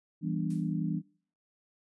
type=chord; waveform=sine; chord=E minor seventh; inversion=none; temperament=equal with one note detuned; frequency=164.81 / 196 / 242 / 293.7 Hz; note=E3 / G3 / B3 / D4; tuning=0 / 0 / -35 / 0 cents; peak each=-32 / -35 / -38 / -36 dBFS; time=0.21-1.02 s; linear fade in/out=50 ms
type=noise with exponential decay; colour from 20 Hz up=blue; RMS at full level=-49 dBFS; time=0.5-0.79 s; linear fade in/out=5 ms; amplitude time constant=62 ms
effects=noise-tail reverb RT60 0.5 s tail -23 dB re dry + resampled to 24000 Hz